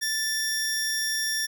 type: tone pair together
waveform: sawtooth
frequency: 1760 / 5588 Hz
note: A6 / F8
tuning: 0 / 0 cents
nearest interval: octave + minor sixth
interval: 2000 cents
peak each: -25 dBFS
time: 0.01-1.47 s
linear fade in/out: 20 ms
effects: none